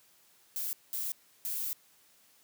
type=noise bursts at uneven times; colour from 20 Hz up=violet; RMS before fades=-35 dBFS; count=3; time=0.56-0.73 / 0.93-1.12 / 1.45-1.73 s; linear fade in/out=0 ms; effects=white hiss -64 dBFS RMS until 2.43 s + high-pass 100 Hz 12 dB/octave